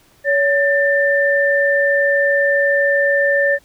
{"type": "tone pair together", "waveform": "sine", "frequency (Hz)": [563, 1786.2], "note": ["C#5", "A6"], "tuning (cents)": [27, 26], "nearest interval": "octave + minor sixth", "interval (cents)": 1999, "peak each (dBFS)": -15, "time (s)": [0.24, 3.59], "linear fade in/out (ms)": 50, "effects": ["pink hiss -53 dBFS RMS until 3.64 s"]}